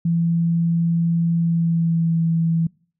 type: tone with pitch glide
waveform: sine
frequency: 168 to 164.92 Hz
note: E3 to E3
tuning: +33 to +1 cents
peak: -16 dBFS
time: 0.05-2.67 s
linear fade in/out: 5 ms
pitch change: -32 cents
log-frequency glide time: 1.37-2.21 s
effects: noise-tail reverb RT60 0.5 s tail -26 dB re dry